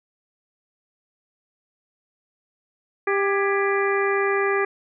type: harmonic tone with a mistuned harmonic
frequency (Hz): 396.2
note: G4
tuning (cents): +18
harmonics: 1 / 2 / 3 / 4 / 5 / 6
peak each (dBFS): -21 / -30 / -27 / -28 / -28 / -33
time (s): 3.07-4.65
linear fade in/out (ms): 5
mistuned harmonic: 4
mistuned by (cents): +82
effects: none